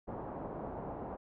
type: low-pass noise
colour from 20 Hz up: white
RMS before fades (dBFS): -42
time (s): 0.07-1.17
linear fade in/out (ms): 20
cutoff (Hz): 860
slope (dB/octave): 24
effects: none